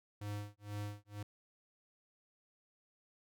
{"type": "tone with tremolo", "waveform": "square", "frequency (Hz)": 103.4, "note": "G#2", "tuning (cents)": -7, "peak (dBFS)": -39, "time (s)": [0.21, 1.23], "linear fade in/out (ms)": 5, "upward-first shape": "sine", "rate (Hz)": 2.1, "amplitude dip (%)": 100, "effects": []}